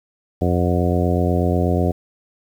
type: harmonic tone with a mistuned harmonic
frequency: 88.2 Hz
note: F2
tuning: 18 cents sharp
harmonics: 1 / 2 / 3 / 4 / 5 / 6 / 7 / 8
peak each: -19 / -22 / -24 / -25 / -26 / -27 / -27 / -28 dBFS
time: 0.41-1.92 s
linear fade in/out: 10 ms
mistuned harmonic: 8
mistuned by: +48 cents
effects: 8-bit